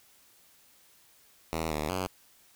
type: tone with pitch steps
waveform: 5% pulse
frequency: 80.9 / 75.9 / 92.6 Hz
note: E2 / D#2 / F#2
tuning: -32 / -42 / +2 cents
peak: -19 dBFS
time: 1.53-2.07 s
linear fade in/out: 0 ms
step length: 180 ms
effects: white hiss -61 dBFS RMS until 2.55 s